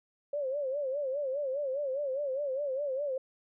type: tone with vibrato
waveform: sine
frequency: 552 Hz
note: C#5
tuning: 7 cents flat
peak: -30 dBFS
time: 0.33-3.18 s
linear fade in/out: 5 ms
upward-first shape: sine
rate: 4.9 Hz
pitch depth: 120 cents each way
effects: none